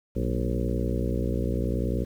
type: harmonic tone with a mistuned harmonic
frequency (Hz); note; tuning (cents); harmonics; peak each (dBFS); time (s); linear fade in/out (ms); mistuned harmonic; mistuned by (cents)
60.4; B1; -38; 1 / 2 / 3 / 4 / 5 / 6 / 7 / 8 / 9; -28 / -31 / -33 / -34 / -35 / -36 / -36 / -37 / -38; 0.15-2.05; 20; 3; +100
effects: 9-bit